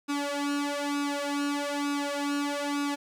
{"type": "tone with flanger", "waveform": "sawtooth", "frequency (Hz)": 286.7, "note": "D4", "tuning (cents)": -42, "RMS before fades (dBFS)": -30, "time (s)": [0.08, 2.96], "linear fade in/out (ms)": 20, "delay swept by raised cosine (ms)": [0.78, 2.78], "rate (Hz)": 1.1, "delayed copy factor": 0.9, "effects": ["low-pass 10000 Hz 12 dB/octave", "10-bit"]}